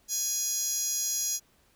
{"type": "tone with high-pass filter", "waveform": "10% pulse", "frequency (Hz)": 830.6, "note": "G#5", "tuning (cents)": 0, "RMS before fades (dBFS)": -30, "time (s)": [0.08, 1.4], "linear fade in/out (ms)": 50, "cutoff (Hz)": 6800, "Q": 7, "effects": ["pink hiss -65 dBFS RMS until 1.75 s"]}